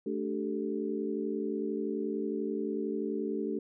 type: harmonic tone with a mistuned harmonic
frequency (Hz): 73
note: D2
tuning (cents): -10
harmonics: 3 / 4 / 5 / 6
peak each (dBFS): -36 / -36 / -35 / -38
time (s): 0.06-3.59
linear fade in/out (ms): 5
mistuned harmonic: 5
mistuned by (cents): +100
effects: none